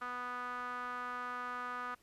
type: tone with band-pass filter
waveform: sawtooth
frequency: 246.9 Hz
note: B3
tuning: in tune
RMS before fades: -41 dBFS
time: 0.01-1.95 s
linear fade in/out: 10 ms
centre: 1300 Hz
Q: 5
effects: pink hiss -69 dBFS RMS until 2.02 s + resampled to 32000 Hz